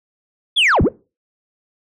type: linear two-way sweep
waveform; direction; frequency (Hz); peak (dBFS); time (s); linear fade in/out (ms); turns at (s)
sine; down then up; 3564 to 34.65 to 590; -8; 0.56-0.89; 20; 0.82
effects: noise-tail reverb RT60 0.3 s tail -23 dB re dry + tanh soft clip ceiling -10 dBFS